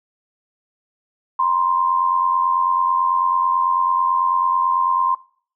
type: tone pair together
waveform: sine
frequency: 957.4 / 1046.5 Hz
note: A#5 / C6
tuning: +46 / 0 cents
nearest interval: major second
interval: 154 cents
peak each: -21 / -16 dBFS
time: 1.39-5.15 s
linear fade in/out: 5 ms
effects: noise-tail reverb RT60 0.5 s tail -21 dB re dry